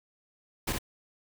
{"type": "noise with echo", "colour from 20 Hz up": "pink", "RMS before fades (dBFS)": -30, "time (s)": [0.67, 0.73], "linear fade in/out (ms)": 10, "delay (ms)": 56, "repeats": 1, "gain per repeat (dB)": -3, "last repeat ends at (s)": 0.786, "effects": []}